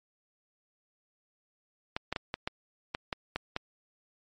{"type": "clicks", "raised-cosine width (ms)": 0.3, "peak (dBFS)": -15, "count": 9, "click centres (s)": [1.965, 2.126, 2.162, 2.341, 2.475, 2.949, 3.128, 3.36, 3.564], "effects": ["MP3 48 kbps"]}